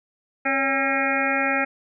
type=harmonic tone with a mistuned harmonic; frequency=270.2 Hz; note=C#4; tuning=44 cents flat; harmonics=1 / 2 / 3 / 5 / 6 / 7 / 8 / 9; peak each=-28 / -28 / -28 / -28 / -28 / -28 / -28 / -28 dBFS; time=0.45-1.65 s; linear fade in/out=10 ms; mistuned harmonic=2; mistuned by=+53 cents; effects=none